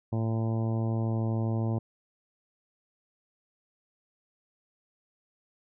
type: harmonic tone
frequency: 112.6 Hz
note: A2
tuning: 40 cents sharp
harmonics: 1 / 2 / 3 / 4 / 5 / 6 / 7 / 8 / 9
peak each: -27 / -33 / -37 / -43 / -42 / -44 / -46 / -48 / -51 dBFS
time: 0.12-1.79 s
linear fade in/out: 10 ms
effects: none